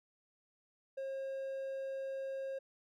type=tone; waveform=triangle; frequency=538 Hz; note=C5; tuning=48 cents sharp; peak=-36 dBFS; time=0.97-2.59 s; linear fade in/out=10 ms; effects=none